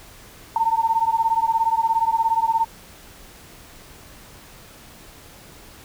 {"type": "beating tone pair", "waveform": "sine", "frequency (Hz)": [897, 914], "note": ["A5", "A#5"], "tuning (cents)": [33, -34], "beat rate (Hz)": 17, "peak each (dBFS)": -20, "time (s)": [0.56, 2.65], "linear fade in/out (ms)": 2, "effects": ["pink hiss -45 dBFS RMS until 5.84 s"]}